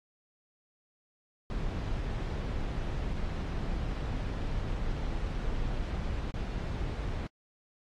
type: noise with dropouts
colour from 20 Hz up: brown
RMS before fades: -33 dBFS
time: 1.5-7.27 s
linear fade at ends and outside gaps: 1 ms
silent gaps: 3.136-3.14 / 6.309-6.34 s
effects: low-pass 5000 Hz 12 dB/octave + AAC 48 kbps